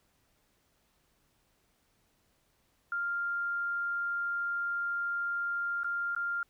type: tone with dropouts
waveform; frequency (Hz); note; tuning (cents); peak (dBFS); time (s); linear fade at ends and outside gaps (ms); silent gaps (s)
sine; 1396.9; F6; 0; -30; 2.92-6.43; 2; 5.834-5.844 / 6.15-6.163
effects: pink hiss -72 dBFS RMS until 6.49 s